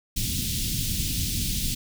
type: band-stop noise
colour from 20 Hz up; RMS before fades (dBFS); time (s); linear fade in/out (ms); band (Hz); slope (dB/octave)
pink; -27; 0.16-1.75; 10; 240 to 3100; 24
effects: none